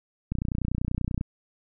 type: click train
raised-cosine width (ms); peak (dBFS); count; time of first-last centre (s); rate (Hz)
5; -15; 28; 0.32-1.211; 30.3
effects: none